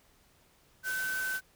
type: tone in noise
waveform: sine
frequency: 1526 Hz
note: G6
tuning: 47 cents flat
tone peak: -31 dBFS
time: 0.83-1.41 s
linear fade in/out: 50 ms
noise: white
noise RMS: -41 dBFS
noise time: 0.83-1.41 s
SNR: +7 dB
effects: pink hiss -65 dBFS RMS until 1.55 s